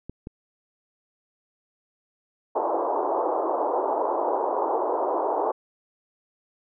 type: clicks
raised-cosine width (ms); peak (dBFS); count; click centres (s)
3; -22; 2; 0.096 / 0.271
type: band-pass noise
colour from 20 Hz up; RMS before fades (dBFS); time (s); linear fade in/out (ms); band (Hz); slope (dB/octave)
white; -25; 2.55-5.52; 10; 330 to 1000; 48
effects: none